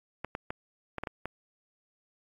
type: clicks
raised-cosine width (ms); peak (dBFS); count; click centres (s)
0.5; -19; 7; 0.246 / 0.351 / 0.505 / 0.983 / 1.036 / 1.072 / 1.256
effects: AAC 64 kbps